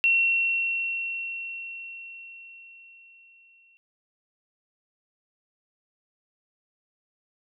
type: tone with exponential decay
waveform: sine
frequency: 2723 Hz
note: F7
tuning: 44 cents flat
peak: -17 dBFS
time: 0.04-3.77 s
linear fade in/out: 0 ms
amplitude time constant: 810 ms
effects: none